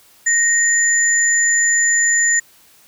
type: tone pair together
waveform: sine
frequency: 1864.7 / 7033 Hz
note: A#6 / A8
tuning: 0 / -2 cents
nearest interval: octave + major seventh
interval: 2298 cents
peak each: -15 dBFS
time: 0.26-2.4 s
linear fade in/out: 10 ms
effects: white hiss -50 dBFS RMS until 2.87 s

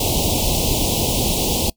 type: band-stop noise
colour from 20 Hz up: pink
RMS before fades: -19 dBFS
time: 0-1.7 s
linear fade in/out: 5 ms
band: 880 to 2700 Hz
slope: 48 dB/octave
effects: noise-tail reverb RT60 0.1 s tail -23 dB re dry

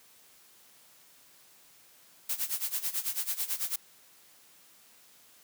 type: noise with tremolo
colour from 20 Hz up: blue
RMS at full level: -30 dBFS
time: 2.29-3.76 s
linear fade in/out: 5 ms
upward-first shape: sine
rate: 9.1 Hz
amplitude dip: 85%
effects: white hiss -59 dBFS RMS until 5.43 s + high-pass 100 Hz 12 dB/octave

